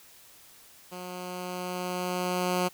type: tone with level ramp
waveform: 10% pulse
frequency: 180.6 Hz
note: F#3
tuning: 42 cents flat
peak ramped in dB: -30 to -16 dBFS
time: 0.91-2.69 s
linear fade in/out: 20 ms
effects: white hiss -54 dBFS RMS until 2.73 s